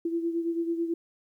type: beating tone pair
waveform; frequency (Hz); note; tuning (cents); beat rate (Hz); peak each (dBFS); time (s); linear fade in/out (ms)
sine; 334.2 / 343.3; E4 / F4; +24 / -30; 9.1; -27 / -34; 0.05-0.94; 5
effects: 11-bit